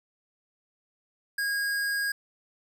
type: tone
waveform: square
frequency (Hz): 1635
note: G#6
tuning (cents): -28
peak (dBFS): -27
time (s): 1.38-2.12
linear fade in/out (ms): 5
effects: none